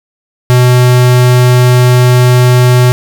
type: tone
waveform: square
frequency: 124.6 Hz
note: B2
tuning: 16 cents sharp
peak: -4 dBFS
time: 0.5-2.92 s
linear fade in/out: 0 ms
effects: none